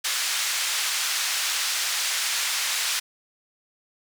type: band-pass noise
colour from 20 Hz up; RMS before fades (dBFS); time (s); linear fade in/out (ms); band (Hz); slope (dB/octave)
white; -26; 0.04-3; 10; 1300 to 6900; 12
effects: none